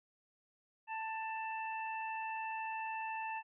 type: harmonic tone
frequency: 886 Hz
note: A5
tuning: 12 cents sharp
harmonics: 1 / 2 / 3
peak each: -39 / -47 / -45 dBFS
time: 0.87-3.43 s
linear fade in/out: 50 ms
effects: none